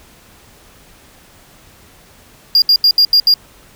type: tone bursts at uneven times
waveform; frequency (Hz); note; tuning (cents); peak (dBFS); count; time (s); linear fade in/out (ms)
triangle; 4815; D8; +42; -5; 6; 2.55-2.62 / 2.69-2.76 / 2.84-2.91 / 2.98-3.05 / 3.13-3.2 / 3.27-3.34; 2
effects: pink hiss -45 dBFS RMS until 3.75 s